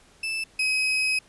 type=tone pair in turn; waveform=35% pulse; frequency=2637 / 2538 Hz; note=E7 / D#7; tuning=0 / +34 cents; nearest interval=minor second; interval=66 cents; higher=first; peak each=-25 / -20 dBFS; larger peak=second; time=0.23-0.44 / 0.59-1.19 s; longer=second; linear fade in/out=5 ms; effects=pink hiss -56 dBFS RMS until 1.28 s + resampled to 24000 Hz

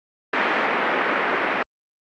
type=band-pass noise; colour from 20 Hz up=white; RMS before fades=-21 dBFS; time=0.33-1.63 s; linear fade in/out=5 ms; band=230 to 2100 Hz; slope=24 dB/octave; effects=Opus 48 kbps

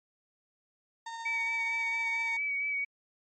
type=tone with tremolo; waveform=35% pulse; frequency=916 Hz; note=A#5; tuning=31 cents flat; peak=-35 dBFS; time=1.06-2.37 s; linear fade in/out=5 ms; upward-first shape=triangle; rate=15 Hz; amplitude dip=35%
type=tone with vibrato; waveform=sine; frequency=2273 Hz; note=C#7; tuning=43 cents sharp; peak=-29 dBFS; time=1.25-2.85 s; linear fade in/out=10 ms; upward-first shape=sine; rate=4.4 Hz; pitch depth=24 cents each way
effects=MP3 32 kbps

